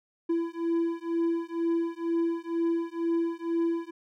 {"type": "beating tone pair", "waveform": "triangle", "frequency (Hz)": [333.8, 335.9], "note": ["E4", "E4"], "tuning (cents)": [22, 33], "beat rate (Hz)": 2.1, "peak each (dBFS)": -27, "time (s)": [0.29, 3.91], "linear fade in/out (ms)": 10, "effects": []}